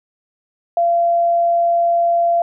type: tone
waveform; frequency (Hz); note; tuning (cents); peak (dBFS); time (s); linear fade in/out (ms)
sine; 685; F5; -34; -12; 0.77-2.42; 2
effects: none

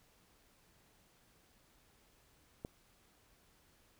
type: click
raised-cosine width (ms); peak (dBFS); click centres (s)
2; -28; 2.649
effects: pink hiss -69 dBFS RMS until 3.99 s

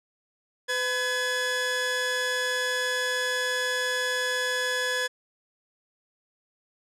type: tone pair together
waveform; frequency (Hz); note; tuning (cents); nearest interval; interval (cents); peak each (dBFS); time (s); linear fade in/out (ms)
sawtooth; 503.9 / 1695; B4 / G#6; +35 / +35; octave + major sixth; 2100; -26 / -23; 0.68-5.08; 20
effects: low-pass 9000 Hz 12 dB/octave

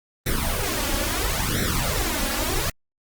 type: noise with flanger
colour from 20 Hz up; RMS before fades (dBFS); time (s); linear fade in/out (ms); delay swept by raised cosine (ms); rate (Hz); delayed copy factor
pink; -24; 0.26-2.7; 5; 0.52 to 3.62; 0.74; +0.95
effects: Opus 32 kbps

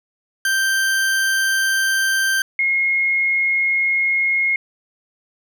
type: tone pair in turn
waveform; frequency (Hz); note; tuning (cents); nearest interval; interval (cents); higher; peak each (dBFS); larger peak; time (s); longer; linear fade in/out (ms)
40% pulse / sine; 1568 / 2154; G6 / C7; 0 / +50; perfect fourth; 550; second; -15; neither; 0.45-2.42 / 2.59-4.56; neither; 2
effects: none

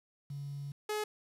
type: tone pair in turn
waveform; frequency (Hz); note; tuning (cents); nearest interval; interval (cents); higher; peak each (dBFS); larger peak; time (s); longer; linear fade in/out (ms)
sine / sawtooth; 141.4 / 423.7; C#3 / G#4; +35 / +35; octave + perfect fifth; 1900; second; -38 / -29; second; 0.3-0.72 / 0.89-1.04; first; 5
effects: resampled to 32000 Hz + 10-bit

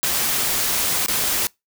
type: noise with dropouts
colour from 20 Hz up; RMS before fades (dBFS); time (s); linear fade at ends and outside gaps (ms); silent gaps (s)
white; -21; 0.03-1.47; 0; 1.061-1.083
effects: noise-tail reverb RT60 0.2 s tail -25 dB re dry

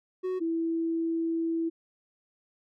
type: tone pair in turn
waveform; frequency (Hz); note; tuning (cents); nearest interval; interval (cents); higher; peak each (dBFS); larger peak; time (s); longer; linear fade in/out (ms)
triangle / sine; 370 / 329.6; F#4 / E4; 0 / 0; major second; 200; first; -26; neither; 0.23-0.4 / 0.4-1.7; second; 20
effects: none

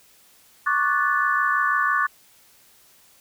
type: chord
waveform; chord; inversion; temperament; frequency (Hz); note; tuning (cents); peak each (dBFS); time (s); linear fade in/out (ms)
sine; D major seventh; third; equal with one note detuned; 1108.7 / 1174.7 / 1480 / 1745.8; C#6 / D6 / F#6 / A6; 0 / 0 / 0 / -14; -24; 0.66-2.07; 10
effects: white hiss -55 dBFS RMS until 3.2 s

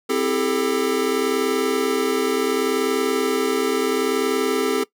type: chord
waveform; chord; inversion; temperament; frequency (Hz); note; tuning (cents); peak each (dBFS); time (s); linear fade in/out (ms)
square; A minor seventh; first; equal with one note detuned; 261.6 / 329.6 / 399.3 / 440; C4 / E4 / G4 / A4; 0 / 0 / +32 / 0; -26 / -29 / -24 / -23; 0.09-4.84; 10
effects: noise-tail reverb RT60 0.1 s tail -19 dB re dry

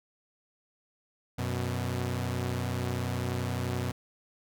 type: tone pair together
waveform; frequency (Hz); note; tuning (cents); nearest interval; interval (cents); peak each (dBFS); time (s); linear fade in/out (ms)
sawtooth; 92.02 / 123.47; F#2 / B2; -9 / 0; perfect fourth; 509; -29 / -28; 1.38-3.92; 10
effects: none

